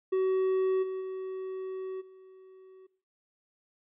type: tone with level steps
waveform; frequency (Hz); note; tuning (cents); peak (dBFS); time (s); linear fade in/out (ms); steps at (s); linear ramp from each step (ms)
triangle; 377.3; F#4; +34; -22 / -30 / -32 / -48; 0.12-2.87; 10; 0.82 / 1 / 2; 20
effects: noise-tail reverb RT60 0.5 s tail -19 dB re dry + resampled to 8000 Hz